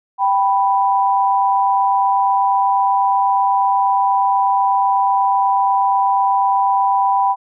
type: tone pair together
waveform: sine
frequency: 784 / 987.8 Hz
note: G5 / B5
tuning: 0 / 0 cents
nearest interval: major third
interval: 400 cents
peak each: -15 dBFS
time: 0.18-7.36 s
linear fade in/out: 50 ms
effects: none